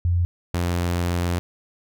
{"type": "tone pair in turn", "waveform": ["sine", "sawtooth"], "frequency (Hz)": [87.31, 87.31], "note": ["F2", "F2"], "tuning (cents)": [0, 0], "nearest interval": "unison", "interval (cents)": 0, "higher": "neither", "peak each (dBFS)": -17, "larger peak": "neither", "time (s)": [[0.05, 0.25], [0.54, 1.39]], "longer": "second", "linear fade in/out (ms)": 0, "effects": []}